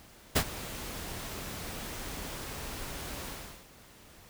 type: noise with ADSR envelope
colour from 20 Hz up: pink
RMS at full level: -23 dBFS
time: 0.35-3.67 s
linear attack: 16 ms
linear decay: 67 ms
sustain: -17 dB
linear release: 400 ms
effects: pink hiss -55 dBFS RMS until 4.29 s